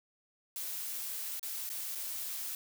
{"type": "noise with dropouts", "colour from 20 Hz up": "blue", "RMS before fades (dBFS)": -39, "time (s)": [0.56, 2.55], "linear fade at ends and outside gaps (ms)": 1, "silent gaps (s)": [[1.395, 1.429], [1.692, 1.7], [1.95, 1.954]], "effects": []}